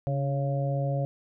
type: harmonic tone with a mistuned harmonic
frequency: 138.59 Hz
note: C#3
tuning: in tune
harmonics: 1 / 2 / 3 / 4 / 5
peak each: -26 / -40 / -43 / -32 / -37 dBFS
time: 0.07-1.05 s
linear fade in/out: 0 ms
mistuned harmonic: 2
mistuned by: +89 cents
effects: none